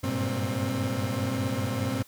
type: tone cluster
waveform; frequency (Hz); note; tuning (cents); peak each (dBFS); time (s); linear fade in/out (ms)
30% pulse; 96.7 / 101.7 / 118.4 / 133.1 / 264.6; G2 / G#2 / A#2 / C3 / C4; -23 / -36 / +27 / +30 / +20; -33 / -30 / -29 / -36 / -29; 0.03-2.03; 10
effects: white hiss -56 dBFS RMS until 2.07 s